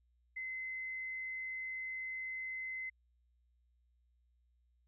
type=tone; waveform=sine; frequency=2052 Hz; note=C7; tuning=34 cents flat; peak=-39 dBFS; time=0.36-2.9 s; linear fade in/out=10 ms; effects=added 60 Hz sine -70 dBFS peak until 4.87 s